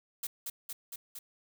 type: noise with echo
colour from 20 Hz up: blue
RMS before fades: -36 dBFS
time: 0.23-0.27 s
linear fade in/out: 5 ms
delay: 230 ms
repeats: 4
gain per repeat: -2 dB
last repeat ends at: 1.19 s
effects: none